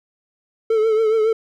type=tone with vibrato; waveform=triangle; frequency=440 Hz; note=A4; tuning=in tune; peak=-12 dBFS; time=0.7-1.33 s; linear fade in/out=5 ms; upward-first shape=triangle; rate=7.2 Hz; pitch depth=60 cents each way; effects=none